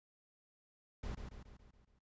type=noise with echo; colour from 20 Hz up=brown; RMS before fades=-42 dBFS; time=1.03-1.15 s; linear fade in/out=5 ms; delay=140 ms; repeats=6; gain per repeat=-5 dB; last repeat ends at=1.99 s; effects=noise-tail reverb RT60 0.1 s tail -21 dB re dry + resampled to 16000 Hz